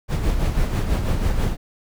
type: noise with tremolo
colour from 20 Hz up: brown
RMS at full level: -18 dBFS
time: 0.08-1.57 s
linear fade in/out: 50 ms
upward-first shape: sine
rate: 6.1 Hz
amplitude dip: 50%
effects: none